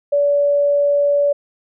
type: tone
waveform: sine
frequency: 574 Hz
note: D5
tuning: 40 cents flat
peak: -12 dBFS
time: 0.12-1.33 s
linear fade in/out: 10 ms
effects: none